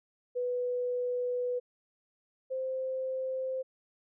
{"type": "tone pair in turn", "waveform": "sine", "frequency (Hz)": [493.9, 521.8], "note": ["B4", "C5"], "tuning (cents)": [0, -5], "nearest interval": "minor second", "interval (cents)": 95, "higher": "second", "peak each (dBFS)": [-29, -31], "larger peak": "first", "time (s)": [[0.35, 1.6], [2.5, 3.63]], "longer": "first", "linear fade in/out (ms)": 20, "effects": []}